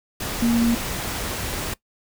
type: tone in noise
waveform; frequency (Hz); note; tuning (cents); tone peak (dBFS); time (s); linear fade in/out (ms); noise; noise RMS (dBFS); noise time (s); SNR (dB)
sine; 233.6; A#3; +4; -16; 0.42-0.75; 5; pink; -28; 0.2-1.74; +9
effects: noise-tail reverb RT60 0.1 s tail -20 dB re dry